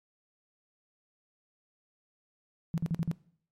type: tone bursts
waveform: sine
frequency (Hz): 164.81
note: E3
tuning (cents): 0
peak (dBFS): -26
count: 5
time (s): 2.74-3.114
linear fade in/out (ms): 0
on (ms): 38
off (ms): 46
effects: noise-tail reverb RT60 0.6 s tail -21 dB re dry + MP3 64 kbps